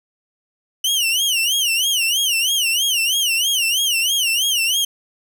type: tone with vibrato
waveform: sawtooth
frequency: 2960 Hz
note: F#7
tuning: in tune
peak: -13 dBFS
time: 0.84-4.85 s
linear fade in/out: 5 ms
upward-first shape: sine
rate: 3.1 Hz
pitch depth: 180 cents each way
effects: none